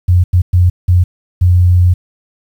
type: tone bursts at uneven times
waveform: sine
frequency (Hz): 89.3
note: F2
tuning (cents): +39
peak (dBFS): -5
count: 5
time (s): 0.08-0.24 / 0.33-0.42 / 0.53-0.7 / 0.88-1.04 / 1.41-1.94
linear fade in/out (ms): 10
effects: 7-bit